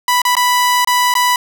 sawtooth tone with dropouts, 987.8 Hz, B5, in tune, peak -7 dBFS, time 0.08-1.36 s, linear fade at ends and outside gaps 2 ms, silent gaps 0.218-0.251 / 0.353-0.367 / 0.847-0.873 / 1.14-1.152 s, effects none

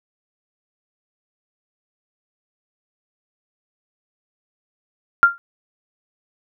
sine tone with exponential decay, 1391 Hz, F6, 7 cents flat, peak -3 dBFS, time 5.23-5.38 s, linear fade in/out 0 ms, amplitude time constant 31 ms, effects none

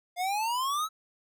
square exponential sweep, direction up, 698.5 to 1317 Hz, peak -28 dBFS, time 0.16-0.89 s, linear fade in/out 50 ms, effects none

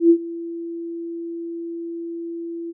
sine tone with ADSR envelope, 336.6 Hz, E4, 36 cents sharp, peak -7 dBFS, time 0-2.73 s, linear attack 100 ms, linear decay 73 ms, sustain -20 dB, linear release 32 ms, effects none

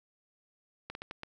slowing click train, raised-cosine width 0.3 ms, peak -24 dBFS, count 5, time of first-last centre 0.9-1.234 s, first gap 51 ms, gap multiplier 1.34, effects 11-bit

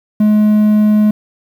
triangle tone, 211.8 Hz, G#3, 34 cents sharp, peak -5 dBFS, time 0.2-1.11 s, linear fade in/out 5 ms, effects 7-bit

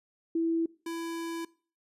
sine / square tone pair in turn, 330 / 332.9 Hz, E4 / E4, +2 / +17 cents, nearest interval unison, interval 15 cents, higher second, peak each -25 / -34 dBFS, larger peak first, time 0.35-0.66 / 0.86-1.45 s, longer second, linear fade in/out 5 ms, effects noise-tail reverb RT60 0.4 s tail -22 dB re dry + resampled to 32000 Hz

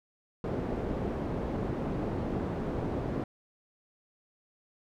white low-pass noise, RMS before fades -33 dBFS, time 0.44-3.24 s, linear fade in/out 2 ms, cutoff 400 Hz, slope 12 dB/octave, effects none

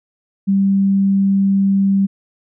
sine tone, 195.9 Hz, G3, 1 cent flat, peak -11 dBFS, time 0.47-2.07 s, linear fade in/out 20 ms, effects none

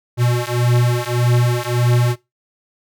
square beating tone pair, 120.5 / 122.2 Hz, B2 / B2, -42 / -18 cents, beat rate 1.7 Hz, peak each -18 dBFS, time 0.17-2.16 s, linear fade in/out 50 ms, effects noise-tail reverb RT60 0.2 s tail -20 dB re dry

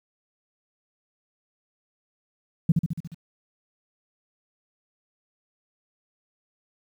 sine tone with echo, 164.81 Hz, E3, in tune, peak -12 dBFS, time 2.69-2.72 s, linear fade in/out 5 ms, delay 71 ms, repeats 6, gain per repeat -4 dB, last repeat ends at 3.146 s, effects tanh soft clip ceiling -8 dBFS + 9-bit

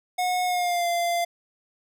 square tone with pitch glide, 727 to 690.6 Hz, F#5 to F5, -31 to -20 cents, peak -23 dBFS, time 0.18-1.25 s, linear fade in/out 10 ms, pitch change -89 cents, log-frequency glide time 0.45-0.87 s, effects none

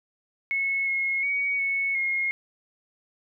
sine tone with pitch steps, 2191 / 2166 / 2247 / 2207 / 2149 Hz, C#7 / C#7 / C#7 / C#7 / C7, -21 / -41 / +23 / -8 / +46 cents, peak -23 dBFS, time 0.51-2.31 s, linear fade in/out 0 ms, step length 360 ms, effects none

